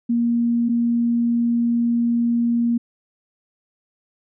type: tone pair in turn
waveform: sine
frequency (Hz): 235.6 / 235.6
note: A#3 / A#3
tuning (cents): +19 / +19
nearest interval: unison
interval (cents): 0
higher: neither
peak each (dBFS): -16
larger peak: neither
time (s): 0.09-0.69 / 0.69-2.78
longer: second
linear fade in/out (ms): 10
effects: none